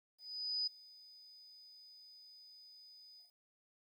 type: tone with ADSR envelope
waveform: sine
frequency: 4978 Hz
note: D#8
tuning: in tune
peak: -33 dBFS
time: 0.18-3.32 s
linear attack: 490 ms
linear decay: 8 ms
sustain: -23 dB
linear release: 130 ms
effects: 12-bit